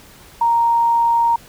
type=tone; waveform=sine; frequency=932 Hz; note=A#5; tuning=1 cent flat; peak=-12 dBFS; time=0.41-1.36 s; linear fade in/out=5 ms; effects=pink hiss -44 dBFS RMS until 1.48 s